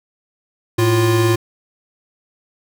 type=tone pair together; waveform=square; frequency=110.08 / 349.2 Hz; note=A2 / F4; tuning=+1 / 0 cents; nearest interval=octave + minor sixth; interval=1999 cents; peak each=-16 dBFS; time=0.78-1.36 s; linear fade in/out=10 ms; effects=none